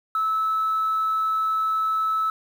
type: tone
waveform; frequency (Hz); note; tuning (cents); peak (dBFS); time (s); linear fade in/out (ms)
sine; 1304; E6; -19; -19; 0.15-2.3; 2
effects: tanh soft clip ceiling -17 dBFS + 8-bit